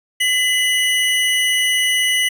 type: tone pair together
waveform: square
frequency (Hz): 2019 / 2939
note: B6 / F#7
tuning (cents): +38 / -12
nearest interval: perfect fifth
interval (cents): 650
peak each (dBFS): -18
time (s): 0.2-2.29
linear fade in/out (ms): 10
effects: resampled to 32000 Hz